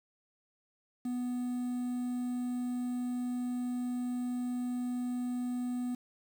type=tone with quantisation; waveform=triangle; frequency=246.9 Hz; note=B3; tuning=in tune; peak=-30 dBFS; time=1.05-5.95 s; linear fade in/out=5 ms; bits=9; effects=none